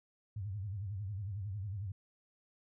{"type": "tone with vibrato", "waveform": "sine", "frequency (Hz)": 99.8, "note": "G2", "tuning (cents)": 32, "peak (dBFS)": -37, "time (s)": [0.36, 1.92], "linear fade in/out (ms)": 5, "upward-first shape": "sine", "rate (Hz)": 11, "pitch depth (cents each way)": 150, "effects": []}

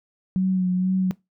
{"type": "tone with vibrato", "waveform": "sine", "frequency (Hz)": 185, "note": "F#3", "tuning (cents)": 0, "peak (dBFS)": -18, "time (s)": [0.36, 1.11], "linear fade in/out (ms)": 0, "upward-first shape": "sine", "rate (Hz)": 2.1, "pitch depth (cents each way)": 30, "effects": ["noise-tail reverb RT60 0.2 s tail -21 dB re dry"]}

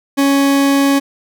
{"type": "tone", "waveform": "40% pulse", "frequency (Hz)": 277.6, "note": "C#4", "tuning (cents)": 3, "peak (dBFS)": -9, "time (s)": [0.17, 1], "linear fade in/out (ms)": 20, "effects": []}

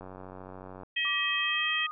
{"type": "click train", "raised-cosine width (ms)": 1, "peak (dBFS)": -30, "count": 78, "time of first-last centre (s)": [0.01, 0.834], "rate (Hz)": 93.5}
{"type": "harmonic tone", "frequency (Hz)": 638, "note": "D#5", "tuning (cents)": 43, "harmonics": [3, 4, 5], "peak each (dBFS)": [-31, -31, -31], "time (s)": [0.96, 1.87], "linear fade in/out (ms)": 10}
{"type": "tone with pitch glide", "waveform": "sine", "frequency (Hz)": [1168, 1233.2], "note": ["D6", "D#6"], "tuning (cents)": [-10, -16], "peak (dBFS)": -35, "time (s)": [1.05, 1.91], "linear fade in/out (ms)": 0, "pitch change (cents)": 94, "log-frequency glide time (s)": [1.38, 1.72]}
{"effects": []}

